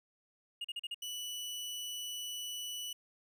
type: tone bursts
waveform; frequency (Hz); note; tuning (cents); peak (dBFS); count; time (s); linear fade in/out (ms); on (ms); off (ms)
triangle; 2853; F7; +36; -35; 5; 0.61-0.945; 5; 35; 40
type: tone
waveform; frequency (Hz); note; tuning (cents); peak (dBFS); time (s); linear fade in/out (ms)
sawtooth; 2960; F#7; 0; -36; 1.02-2.93; 5
effects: none